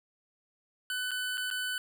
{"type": "tone with dropouts", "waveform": "25% pulse", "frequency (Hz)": 1500, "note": "F#6", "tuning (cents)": 23, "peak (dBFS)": -28, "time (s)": [0.9, 1.78], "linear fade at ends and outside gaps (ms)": 1, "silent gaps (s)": [[1.109, 1.115], [1.373, 1.378], [1.503, 1.511]], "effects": []}